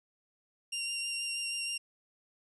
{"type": "tone with vibrato", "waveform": "20% pulse", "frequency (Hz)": 2774, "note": "F7", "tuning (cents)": -12, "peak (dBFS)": -28, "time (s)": [0.72, 1.78], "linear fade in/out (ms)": 10, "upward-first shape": "triangle", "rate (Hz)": 6.3, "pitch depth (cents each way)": 16, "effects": ["resampled to 32000 Hz"]}